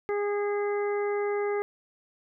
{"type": "harmonic tone", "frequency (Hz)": 410, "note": "G#4", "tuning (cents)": -22, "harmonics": [1, 2, 3, 4, 5], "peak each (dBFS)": [-26, -36, -39, -43, -40], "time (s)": [0.09, 1.62], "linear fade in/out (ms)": 0, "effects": []}